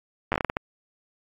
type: slowing click train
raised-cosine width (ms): 0.5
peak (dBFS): -9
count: 9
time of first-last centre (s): 0.32-0.569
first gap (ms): 9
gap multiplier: 1.34
effects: AAC 32 kbps